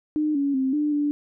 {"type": "tone with pitch steps", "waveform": "sine", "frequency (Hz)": [304.1, 281, 264, 297.8, 292.3], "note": ["D#4", "C#4", "C4", "D4", "D4"], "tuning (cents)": [-40, 24, 16, 24, -8], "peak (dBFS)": -20, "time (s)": [0.16, 1.11], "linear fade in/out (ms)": 0, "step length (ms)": 190, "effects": []}